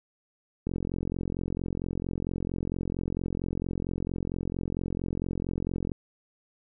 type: click train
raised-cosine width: 3 ms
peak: -18 dBFS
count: 234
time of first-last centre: 0.67-5.918 s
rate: 44.4 Hz
effects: none